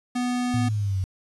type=tone; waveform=square; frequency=246.9 Hz; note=B3; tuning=in tune; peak=-24 dBFS; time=0.15-0.69 s; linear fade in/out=10 ms
type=exponential sweep; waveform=sine; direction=down; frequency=116.54 to 92.5 Hz; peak=-22 dBFS; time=0.54-1.04 s; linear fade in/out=0 ms
effects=resampled to 24000 Hz + 8-bit